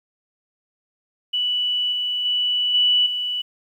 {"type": "tone with level steps", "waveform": "sine", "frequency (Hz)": 2960, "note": "F#7", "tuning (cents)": 0, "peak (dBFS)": [-19, -21, -18, -14, -22], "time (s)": [1.33, 3.42], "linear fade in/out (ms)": 10, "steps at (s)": [1.92, 2.25, 2.74, 3.06], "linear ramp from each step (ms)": 5, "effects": ["9-bit"]}